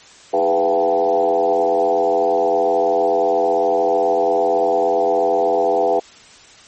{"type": "tone with frequency modulation", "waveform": "sine", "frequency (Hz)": 587.3, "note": "D5", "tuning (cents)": 0, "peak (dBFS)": -13, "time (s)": [0.33, 6], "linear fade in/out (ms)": 10, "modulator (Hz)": 88.6, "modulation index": 2.4, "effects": ["white hiss -44 dBFS RMS until 6.67 s", "MP3 32 kbps"]}